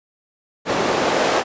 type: noise with band-pass filter sweep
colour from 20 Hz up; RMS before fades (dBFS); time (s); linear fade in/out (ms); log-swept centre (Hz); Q
white; -19; 0.65-1.44; 50; 360 to 600; 1.1
effects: resampled to 16000 Hz